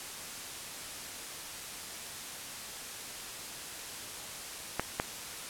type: clicks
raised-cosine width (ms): 0.5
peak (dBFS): -13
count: 2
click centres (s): 4.796 / 4.999
effects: white hiss -42 dBFS RMS until 5.49 s + low-pass 11000 Hz 12 dB/octave